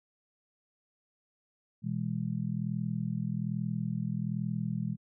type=chord; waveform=sine; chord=E major; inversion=second; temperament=just; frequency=123.61 / 164.81 / 206 Hz; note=B2 / E3 / G#3; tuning=+2 / 0 / -14 cents; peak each=-35 / -34 / -35 dBFS; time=1.82-4.97 s; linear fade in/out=50 ms; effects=none